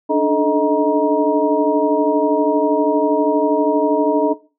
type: tone cluster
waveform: sine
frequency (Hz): 288.4 / 300.9 / 434.1 / 626 / 947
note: D4 / D4 / A4 / D#5 / A#5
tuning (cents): -31 / +42 / -23 / +10 / +27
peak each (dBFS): -19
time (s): 0.09-4.34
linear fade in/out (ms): 20
effects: noise-tail reverb RT60 0.3 s tail -17 dB re dry